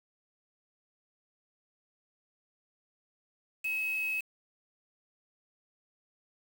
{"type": "tone with quantisation", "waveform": "sine", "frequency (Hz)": 2577, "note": "E7", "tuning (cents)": -40, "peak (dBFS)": -30, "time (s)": [3.64, 4.21], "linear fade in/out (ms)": 10, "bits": 7, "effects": []}